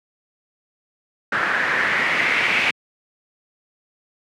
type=noise with low-pass filter sweep; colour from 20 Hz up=white; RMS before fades=-20 dBFS; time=1.32-2.71 s; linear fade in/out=5 ms; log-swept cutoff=1600 to 2400 Hz; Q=4.1; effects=high-pass 150 Hz 12 dB/octave